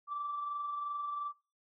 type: tone with amplitude modulation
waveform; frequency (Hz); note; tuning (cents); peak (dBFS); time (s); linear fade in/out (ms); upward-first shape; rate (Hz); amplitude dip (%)
sine; 1166; D6; -13; -33; 0.07-1.33; 50; sine; 22.8; 40
effects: noise-tail reverb RT60 0.3 s tail -20 dB re dry + tanh soft clip ceiling -29 dBFS